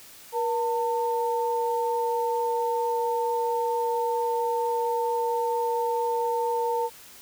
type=tone pair together; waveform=sine; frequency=476.5 / 901.1 Hz; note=A#4 / A5; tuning=+38 / +41 cents; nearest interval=major seventh; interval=1103 cents; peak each=-26 / -26 dBFS; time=0.32-6.9 s; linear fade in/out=50 ms; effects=white hiss -48 dBFS RMS until 7.21 s